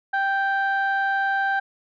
sine tone pair together, 784 / 1568 Hz, G5 / G6, 0 / 0 cents, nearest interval octave, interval 1200 cents, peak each -21 dBFS, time 0.13-1.6 s, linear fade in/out 10 ms, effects tanh soft clip ceiling -16 dBFS

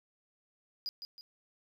triangle tone with echo, 4900 Hz, D#8, 27 cents flat, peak -33 dBFS, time 0.86-0.89 s, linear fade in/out 0 ms, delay 160 ms, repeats 2, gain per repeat -7 dB, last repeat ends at 1.21 s, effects none

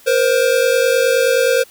square tone pair together, 474.1 / 523.7 Hz, A#4 / C5, +29 / +1 cents, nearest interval major second, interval 172 cents, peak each -16 / -15 dBFS, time 0.06-1.64 s, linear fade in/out 20 ms, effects white hiss -46 dBFS RMS until 1.7 s

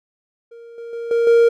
triangle tone with level steps, 466.2 Hz, A#4, in tune, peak -35 / -28 / -23 / -12 / -7 dBFS, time 0.51-1.49 s, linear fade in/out 10 ms, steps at 0.78 / 0.93 / 1.11 / 1.27 s, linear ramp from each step 2 ms, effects none

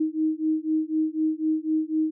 sine beating tone pair, 311.7 / 315.7 Hz, D#4 / D#4, +3 / +25 cents, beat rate 4 Hz, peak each -25 dBFS, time 0-2.11 s, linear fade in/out 10 ms, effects none

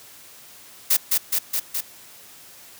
blue noise with echo, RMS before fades -17 dBFS, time 0.9-0.97 s, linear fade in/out 10 ms, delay 210 ms, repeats 4, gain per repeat -2 dB, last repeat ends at 1.81 s, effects white hiss -46 dBFS RMS until 2.79 s + high-pass 60 Hz 12 dB/octave

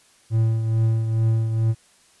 triangle tone with tremolo, 112.2 Hz, A2, 34 cents sharp, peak -13 dBFS, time 0.3-1.75 s, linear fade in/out 50 ms, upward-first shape triangle, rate 2.3 Hz, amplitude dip 55%, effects white hiss -56 dBFS RMS until 2.2 s + resampled to 24000 Hz

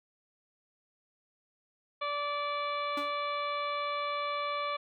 harmonic tone, 581 Hz, D5, 19 cents flat, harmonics 1 / 2 / 3 / 4 / 5 / 6 / 7, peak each -37 / -33 / -48 / -40 / -50 / -44 / -48 dBFS, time 2.01-4.77 s, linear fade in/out 10 ms
square tone with exponential decay, 287.9 Hz, D4, 34 cents flat, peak -35 dBFS, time 2.97-3.16 s, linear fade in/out 5 ms, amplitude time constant 40 ms
effects none

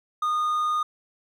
triangle tone, 1227 Hz, D#6, 25 cents flat, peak -20 dBFS, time 0.22-0.83 s, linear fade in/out 5 ms, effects none

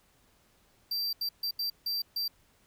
square tone bursts at uneven times, 4699 Hz, D8, in tune, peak -30 dBFS, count 6, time 0.91-1.13 / 1.21-1.29 / 1.43-1.51 / 1.59-1.7 / 1.86-2.02 / 2.16-2.28 s, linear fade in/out 5 ms, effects pink hiss -66 dBFS RMS until 2.66 s

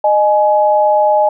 sine tone pair together, 613 / 842 Hz, D#5 / G#5, -26 / +24 cents, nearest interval perfect fourth, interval 550 cents, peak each -11 dBFS, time 0.04-1.29 s, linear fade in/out 5 ms, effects none

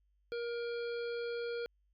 harmonic tone, 472.1 Hz, A#4, 22 cents sharp, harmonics 1 / 3 / 5 / 7 / 9 / 10, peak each -36 / -46 / -52 / -54 / -54 / -60 dBFS, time 0.32-1.66 s, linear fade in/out 0 ms, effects added 50 Hz sine -70 dBFS peak until 1.93 s

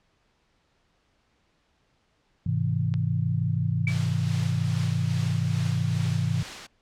sine chord, Ab augmented, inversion none, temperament just, 103.83 / 129.78 / 162.23 Hz, Ab2 / C3 / E3, 0 / -14 / -27 cents, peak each -27 dBFS, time 2.46-6.43 s, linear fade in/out 5 ms
click, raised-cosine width 0.2 ms, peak -22 dBFS, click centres 2.94 s
sine tone with exponential decay, 2300 Hz, D7, 37 cents flat, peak -23 dBFS, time 3.87-3.99 s, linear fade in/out 2 ms, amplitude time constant 24 ms
white noise with tremolo, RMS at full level -35 dBFS, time 3.87-6.67 s, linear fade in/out 10 ms, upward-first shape sine, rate 2.4 Hz, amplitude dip 40%
effects pink hiss -68 dBFS RMS until 6.81 s + low-pass 5000 Hz 12 dB/octave

